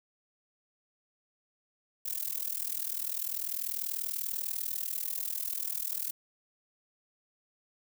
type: noise with amplitude modulation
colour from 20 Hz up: violet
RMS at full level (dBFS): -31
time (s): 2.05-6.11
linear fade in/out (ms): 10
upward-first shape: sine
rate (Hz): 40.3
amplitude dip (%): 90
effects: none